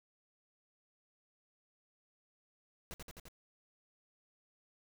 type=noise with echo; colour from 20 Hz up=pink; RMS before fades=-45 dBFS; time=2.91-2.94 s; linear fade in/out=0 ms; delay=86 ms; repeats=4; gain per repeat=-2 dB; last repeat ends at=3.284 s; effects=none